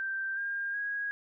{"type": "tone with pitch steps", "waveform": "sine", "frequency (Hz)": [1568, 1607.4, 1647.9], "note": ["G6", "G6", "G#6"], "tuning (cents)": [0, 43, -14], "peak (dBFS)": -31, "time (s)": [0, 1.11], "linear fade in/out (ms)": 0, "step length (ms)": 370, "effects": []}